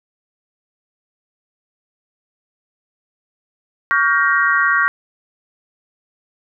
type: chord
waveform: sine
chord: G half-diminished seventh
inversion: second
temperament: just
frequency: 1128.9 / 1411.2 / 1568 / 1881.6 Hz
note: Db6 / F6 / G6 / Bb6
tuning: +31 / +18 / 0 / +16 cents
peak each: -18 dBFS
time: 3.91-4.88 s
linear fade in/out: 0 ms
effects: none